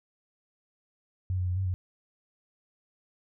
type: tone with pitch steps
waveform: sine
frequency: 92.6 / 90.7 / 89.9 / 95.4 / 91.3 Hz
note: F#2 / F#2 / F#2 / G2 / F#2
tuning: +2 / -34 / -49 / -47 / -23 cents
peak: -26 dBFS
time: 1.3-1.74 s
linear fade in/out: 0 ms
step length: 88 ms
effects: none